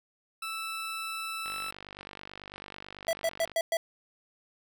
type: tone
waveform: 20% pulse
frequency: 1318.5 Hz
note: E6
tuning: in tune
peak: -29 dBFS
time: 0.42-1.71 s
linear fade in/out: 5 ms
type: click train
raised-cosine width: 0.3 ms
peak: -26 dBFS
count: 102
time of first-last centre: 1.46-3.517 s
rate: 49.1 Hz
type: tone bursts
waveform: square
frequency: 660 Hz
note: E5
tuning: 2 cents sharp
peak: -26 dBFS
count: 5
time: 3.08-3.77 s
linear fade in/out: 2 ms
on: 50 ms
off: 110 ms
effects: none